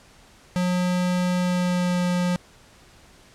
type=tone with pitch glide; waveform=square; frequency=180 to 178.34 Hz; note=F#3 to F3; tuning=-47 to +37 cents; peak=-21 dBFS; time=0.56-2.36 s; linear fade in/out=0 ms; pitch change=-16 cents; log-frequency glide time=1.39-2.04 s; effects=pink hiss -52 dBFS RMS until 3.34 s + low-pass 9000 Hz 12 dB/octave